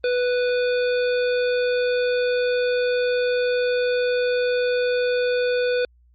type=harmonic tone with a mistuned harmonic; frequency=493.9 Hz; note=B4; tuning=in tune; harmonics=1 / 3 / 5 / 7 / 9; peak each=-19 / -29 / -33 / -36 / -38 dBFS; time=0.04-5.85 s; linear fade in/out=2 ms; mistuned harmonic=7; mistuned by=+41 cents; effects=added 60 Hz sine -53 dBFS peak until 6.14 s + Opus 32 kbps